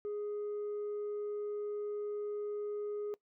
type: tone with tanh clipping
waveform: sine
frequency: 415.3 Hz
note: G#4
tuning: in tune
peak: -36 dBFS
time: 0.05-3.14 s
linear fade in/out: 0 ms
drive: 1 dB
effects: noise-tail reverb RT60 0.1 s tail -21 dB re dry